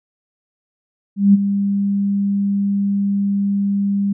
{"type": "tone with ADSR envelope", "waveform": "sine", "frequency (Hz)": 199.8, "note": "G3", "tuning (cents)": 33, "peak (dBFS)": -5, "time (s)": [1.16, 4.13], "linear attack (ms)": 180, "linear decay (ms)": 23, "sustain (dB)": -10, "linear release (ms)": 8, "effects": []}